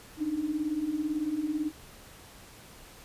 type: beating tone pair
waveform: sine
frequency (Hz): 290 / 308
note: D4 / D#4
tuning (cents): -22 / -17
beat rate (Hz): 18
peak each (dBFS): -34 / -29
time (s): 0.17-1.72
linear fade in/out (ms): 50
effects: pink hiss -51 dBFS RMS until 3.04 s + resampled to 32000 Hz